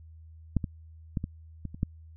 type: clicks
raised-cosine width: 5 ms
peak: -12 / -19 / -16 / -20 / -23 / -28 / -14 dBFS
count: 7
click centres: 0.567 / 0.642 / 1.172 / 1.241 / 1.653 / 1.745 / 1.831 s
effects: added 80 Hz sine -47 dBFS peak until 2.16 s